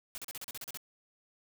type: noise bursts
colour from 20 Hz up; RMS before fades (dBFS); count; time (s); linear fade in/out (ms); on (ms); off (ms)
white; -42; 10; 0.15-0.773; 0; 29; 37
effects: none